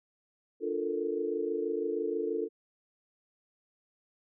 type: chord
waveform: sine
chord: Bb major seventh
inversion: first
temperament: equal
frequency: 293.7 / 349.2 / 440 / 466.2 Hz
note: D4 / F4 / A4 / Bb4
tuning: 0 / 0 / 0 / 0 cents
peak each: -38 / -35 / -32 / -38 dBFS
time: 0.6-2.49 s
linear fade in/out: 50 ms
effects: none